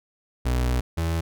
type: tone pair in turn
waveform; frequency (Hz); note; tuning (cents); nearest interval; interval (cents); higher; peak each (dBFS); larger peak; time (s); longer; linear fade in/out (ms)
35% pulse; 61.74 / 82.41; B1 / E2; 0 / 0; perfect fourth; 500; second; -19 / -21; first; 0.45-0.81 / 0.97-1.21; first; 10
effects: none